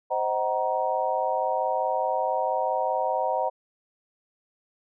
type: chord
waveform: sine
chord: C half-diminished seventh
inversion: none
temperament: just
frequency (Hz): 523.3 / 627.9 / 753.5 / 941.9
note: C5 / Eb5 / Gb5 / Bb5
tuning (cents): 0 / +16 / +31 / +18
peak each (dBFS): -29 / -29 / -28 / -28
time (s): 0.1-3.5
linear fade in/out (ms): 20
effects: none